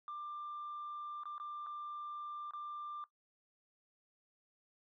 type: tone with dropouts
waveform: sine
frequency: 1188 Hz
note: D6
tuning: 20 cents sharp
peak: -40 dBFS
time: 0.08-3.04 s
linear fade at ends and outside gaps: 1 ms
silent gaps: 1.235-1.255 / 1.381-1.399 / 1.664-1.668 / 2.509-2.535 s
effects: noise-tail reverb RT60 0.1 s tail -18 dB re dry + tanh soft clip ceiling -39 dBFS